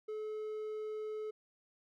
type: tone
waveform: triangle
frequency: 430 Hz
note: A4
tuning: 40 cents flat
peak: -36 dBFS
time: 0.08-1.31 s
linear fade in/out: 10 ms
effects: none